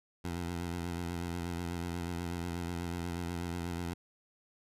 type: tone with vibrato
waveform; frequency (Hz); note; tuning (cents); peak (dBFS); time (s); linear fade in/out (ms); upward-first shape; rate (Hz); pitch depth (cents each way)
15% pulse; 86.4; F2; -18; -29; 0.24-3.94; 10; sine; 8.2; 45
effects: resampled to 32000 Hz